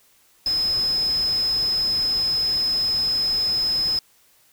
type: tone in noise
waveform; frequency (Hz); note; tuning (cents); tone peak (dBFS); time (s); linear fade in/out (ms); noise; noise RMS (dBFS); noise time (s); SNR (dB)
sine; 5100; D#8; +42; -19; 0.46-3.99; 2; pink; -37; 0.46-3.99; +15
effects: white hiss -58 dBFS RMS until 4.52 s